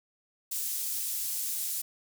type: high-pass noise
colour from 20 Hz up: pink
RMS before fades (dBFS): -33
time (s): 0.51-1.82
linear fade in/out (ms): 10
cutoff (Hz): 8600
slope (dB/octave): 12
effects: none